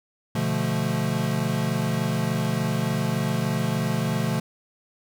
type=chord; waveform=square; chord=B half-diminished seventh; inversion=none; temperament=equal with one note detuned; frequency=123.47 / 146.83 / 173.81 / 220 Hz; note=B2 / D3 / F3 / A3; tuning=0 / 0 / -8 / 0 cents; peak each=-29 dBFS; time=0.35-4.4 s; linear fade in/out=5 ms; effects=none